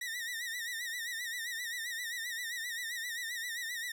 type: tone with vibrato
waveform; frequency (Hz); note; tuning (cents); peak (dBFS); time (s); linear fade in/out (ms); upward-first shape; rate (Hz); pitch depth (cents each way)
sawtooth; 1887; A#6; +21; -33; 0.01-3.92; 5; sine; 7.6; 91
effects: none